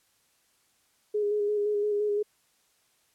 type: tone with vibrato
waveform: sine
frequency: 415.3 Hz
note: G#4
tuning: in tune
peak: -24 dBFS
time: 1.14-2.23 s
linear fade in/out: 10 ms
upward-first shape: square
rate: 5.8 Hz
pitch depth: 20 cents each way
effects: white hiss -68 dBFS RMS until 3.14 s + low-pass 12000 Hz 12 dB/octave